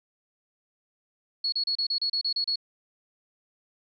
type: tone bursts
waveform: sine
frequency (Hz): 4357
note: C#8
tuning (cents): -31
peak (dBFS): -24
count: 10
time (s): 1.44-2.558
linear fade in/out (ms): 5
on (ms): 83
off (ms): 32
effects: none